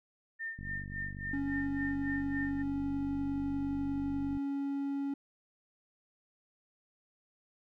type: tone with tremolo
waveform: sine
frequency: 1809 Hz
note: A6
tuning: 48 cents sharp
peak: -35 dBFS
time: 0.39-2.63 s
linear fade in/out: 20 ms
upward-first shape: sine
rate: 3.6 Hz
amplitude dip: 90%
type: click train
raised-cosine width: 5 ms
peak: -32 dBFS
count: 184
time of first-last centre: 0.59-4.371 s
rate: 48.4 Hz
type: tone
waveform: triangle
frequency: 278.8 Hz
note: C#4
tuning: 10 cents sharp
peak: -30 dBFS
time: 1.33-5.14 s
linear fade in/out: 5 ms
effects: none